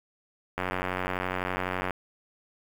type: click train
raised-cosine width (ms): 0.5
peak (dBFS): -14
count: 123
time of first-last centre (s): 0.58-1.908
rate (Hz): 91.9
effects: 7-bit